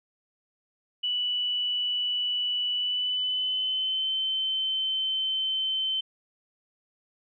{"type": "tone with pitch glide", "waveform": "sine", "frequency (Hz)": [2960, 3080], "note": ["F#7", "G7"], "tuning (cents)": [0, -31], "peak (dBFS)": -25, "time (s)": [1.03, 6.01], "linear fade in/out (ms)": 10, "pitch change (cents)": 69, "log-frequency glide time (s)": [2.74, 4.11], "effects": []}